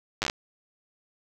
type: slowing click train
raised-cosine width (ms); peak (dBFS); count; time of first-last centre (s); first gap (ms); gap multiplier
0.2; -9; 7; 0.22-0.299; 9; 1.15
effects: none